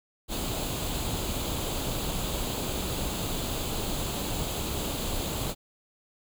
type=noise with comb filter; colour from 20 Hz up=pink; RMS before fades=-31 dBFS; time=0.28-5.55 s; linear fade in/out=50 ms; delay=0.27 ms; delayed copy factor=+0.6; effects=none